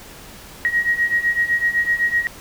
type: beating tone pair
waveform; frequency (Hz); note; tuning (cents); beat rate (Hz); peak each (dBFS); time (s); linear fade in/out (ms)
sine; 1888 / 1895.9; A#6 / A#6; +22 / +29; 7.9; -21 / -18; 0.65-2.27; 0
effects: pink hiss -40 dBFS RMS until 2.4 s